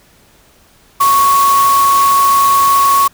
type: tone in noise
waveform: sine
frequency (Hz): 1108.7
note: C#6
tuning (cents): 0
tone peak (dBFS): -7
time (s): 1-3.08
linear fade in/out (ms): 10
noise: white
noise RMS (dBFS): -20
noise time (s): 1-3.08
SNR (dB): +10
effects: pink hiss -48 dBFS RMS until 3.13 s